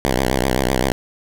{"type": "tone with vibrato", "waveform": "5% pulse", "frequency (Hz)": 64.4, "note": "C2", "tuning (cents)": -27, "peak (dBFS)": -5, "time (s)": [0.05, 0.92], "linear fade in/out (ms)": 0, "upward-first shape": "triangle", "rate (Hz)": 7.8, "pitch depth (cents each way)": 150, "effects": []}